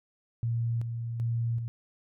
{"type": "tone with tremolo", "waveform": "sine", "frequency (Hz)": 116.54, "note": "A#2", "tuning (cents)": 0, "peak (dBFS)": -26, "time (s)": [0.43, 1.68], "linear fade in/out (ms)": 0, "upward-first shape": "square", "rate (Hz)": 1.3, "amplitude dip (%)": 45, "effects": []}